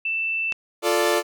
sine tone, 2660 Hz, E7, 15 cents sharp, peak -22 dBFS, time 0.05-0.53 s, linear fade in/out 5 ms
click, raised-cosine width 0.2 ms, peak -14 dBFS, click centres 0.523 s
sawtooth chord, D minor, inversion first, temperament equal, 349.2 / 440 / 587.3 Hz, F4 / A4 / D5, 0 / 0 / 0 cents, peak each -19 dBFS, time 0.82-1.23 s, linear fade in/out 50 ms
effects none

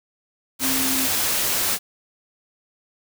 sine tone in noise, 264.5 Hz, C4, 19 cents sharp, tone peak -26 dBFS, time 0.6-1.09 s, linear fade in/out 50 ms, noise white, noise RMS -22 dBFS, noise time 0.59-1.79 s, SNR -7 dB, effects none

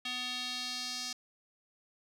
square tone with band-pass filter sweep, 250 Hz, B3, 21 cents sharp, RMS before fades -38 dBFS, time 0.05-1.13 s, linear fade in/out 5 ms, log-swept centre 3300 to 5200 Hz, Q 2.7, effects none

